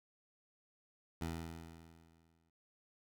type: tone with exponential decay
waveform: 15% pulse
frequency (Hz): 82.41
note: E2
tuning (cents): 0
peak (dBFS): -31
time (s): 1.21-2.5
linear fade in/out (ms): 5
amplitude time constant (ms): 280
effects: none